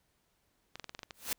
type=clicks; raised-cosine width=0.2 ms; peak=-25 dBFS; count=8; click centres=0.756 / 0.797 / 0.843 / 0.894 / 0.949 / 0.992 / 1.032 / 1.108 s
type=noise with exponential growth; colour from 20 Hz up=white; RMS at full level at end=-30 dBFS; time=1.14-1.33 s; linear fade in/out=2 ms; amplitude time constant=40 ms
effects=pink hiss -75 dBFS RMS until 1.38 s